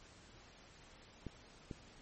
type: clicks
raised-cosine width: 3 ms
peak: -30 / -30 dBFS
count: 2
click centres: 1.267 / 1.712 s
effects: pink hiss -60 dBFS RMS until 2.01 s + MP3 32 kbps